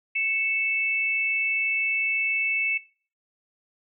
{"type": "tone pair together", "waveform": "sine", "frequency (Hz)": [2217, 2636], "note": ["C#7", "E7"], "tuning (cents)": [0, -1], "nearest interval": "minor third", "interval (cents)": 299, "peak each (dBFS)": [-26, -25], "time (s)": [0.15, 2.78], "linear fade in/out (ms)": 10, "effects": ["noise-tail reverb RT60 0.4 s tail -19 dB re dry"]}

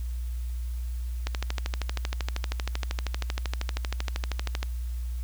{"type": "click train", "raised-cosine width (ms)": 0.2, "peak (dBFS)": -13, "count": 44, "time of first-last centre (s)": [1.27, 4.629], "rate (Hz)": 12.8, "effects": ["added 60 Hz sine -29 dBFS peak until 5.23 s", "white hiss -54 dBFS RMS until 5.23 s"]}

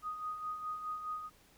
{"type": "tone with tremolo", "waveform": "sine", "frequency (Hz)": 1244.5, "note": "D#6", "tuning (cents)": 0, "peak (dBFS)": -35, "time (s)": [0.02, 1.3], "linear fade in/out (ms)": 50, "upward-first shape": "sine", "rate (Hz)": 4.8, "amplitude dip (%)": 55, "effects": ["pink hiss -64 dBFS RMS until 1.57 s"]}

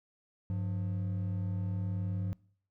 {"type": "tone pair together", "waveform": "triangle", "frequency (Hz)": [99.15, 178.3], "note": ["G2", "F3"], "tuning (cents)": [20, 36], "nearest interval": "minor seventh", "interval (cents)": 1016, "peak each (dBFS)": [-30, -36], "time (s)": [0.5, 2.33], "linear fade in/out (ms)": 0, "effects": ["noise-tail reverb RT60 0.6 s tail -25 dB re dry"]}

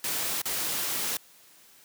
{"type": "noise with dropouts", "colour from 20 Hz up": "white", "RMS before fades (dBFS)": -30, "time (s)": [0.04, 1.17], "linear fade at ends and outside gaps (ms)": 2, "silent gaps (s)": [0.418, 0.455], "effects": ["white hiss -56 dBFS RMS until 1.84 s", "high-pass 100 Hz 12 dB/octave"]}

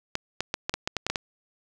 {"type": "clicks", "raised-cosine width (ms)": 0.2, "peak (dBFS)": -9, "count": 10, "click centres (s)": [0.154, 0.406, 0.541, 0.695, 0.74, 0.875, 0.967, 1.066, 1.1, 1.158], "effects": []}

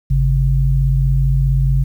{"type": "tone pair together", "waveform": "sine", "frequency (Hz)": [50.88, 135.6], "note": ["G#1", "C#3"], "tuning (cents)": [-35, -38], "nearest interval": "octave + perfect fourth", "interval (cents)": 1697, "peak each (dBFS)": -14, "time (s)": [0.1, 1.84], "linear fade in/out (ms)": 10, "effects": ["8-bit"]}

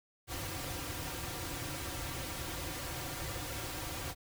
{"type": "noise with comb filter", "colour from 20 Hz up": "pink", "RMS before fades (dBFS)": -40, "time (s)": [0.27, 4.15], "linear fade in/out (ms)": 50, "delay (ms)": 4.7, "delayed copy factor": -0.85, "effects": []}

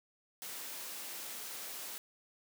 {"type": "high-pass noise", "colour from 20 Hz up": "white", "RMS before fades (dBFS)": -44, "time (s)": [0.42, 1.98], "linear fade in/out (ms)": 0, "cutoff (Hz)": 230, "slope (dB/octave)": 12, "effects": []}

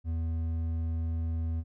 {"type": "tone with hard clipping", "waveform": "triangle", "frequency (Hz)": 81.9, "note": "E2", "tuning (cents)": -11, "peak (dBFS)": -30, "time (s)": [0.04, 1.64], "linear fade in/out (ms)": 50, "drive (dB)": 9, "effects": []}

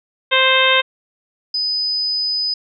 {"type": "harmonic tone", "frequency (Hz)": 524, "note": "C5", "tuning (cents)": 2, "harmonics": [1, 2, 3, 4, 5, 6, 7], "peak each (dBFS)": [-19, -19, -19, -19, -19, -19, -19], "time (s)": [0.31, 0.82], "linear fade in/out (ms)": 20}
{"type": "tone", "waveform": "sine", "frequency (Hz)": 5000, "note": "D#8", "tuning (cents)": 8, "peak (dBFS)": -17, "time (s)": [1.54, 2.54], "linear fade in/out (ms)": 5}
{"effects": []}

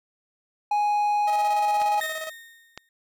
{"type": "tone", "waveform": "triangle", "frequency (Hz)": 830.6, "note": "G#5", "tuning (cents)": 0, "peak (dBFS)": -18, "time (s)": [0.71, 2], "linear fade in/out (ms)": 5}
{"type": "tone with tremolo", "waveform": "sawtooth", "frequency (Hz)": 635, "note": "D#5", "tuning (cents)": 35, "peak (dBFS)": -27, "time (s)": [1.27, 2.3], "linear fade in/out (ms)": 10, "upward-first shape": "square", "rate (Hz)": 17, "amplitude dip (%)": 55}
{"type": "clicks", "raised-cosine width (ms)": 0.2, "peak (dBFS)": -18, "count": 2, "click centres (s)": [1.817, 2.776]}
{"type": "tone with exponential decay", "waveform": "35% pulse", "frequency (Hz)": 1842, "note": "A#6", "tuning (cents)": -21, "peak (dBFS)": -24, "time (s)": [2.01, 2.89], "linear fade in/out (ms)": 2, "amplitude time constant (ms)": 190}
{"effects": []}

